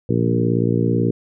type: harmonic tone with a mistuned harmonic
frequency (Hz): 58.27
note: A#1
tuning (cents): 0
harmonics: 2 / 3 / 4 / 5 / 6 / 7 / 8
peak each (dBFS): -20 / -22 / -23 / -24 / -25 / -25 / -26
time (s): 0.09-1.11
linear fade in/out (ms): 5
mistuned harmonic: 2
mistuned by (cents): +25
effects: none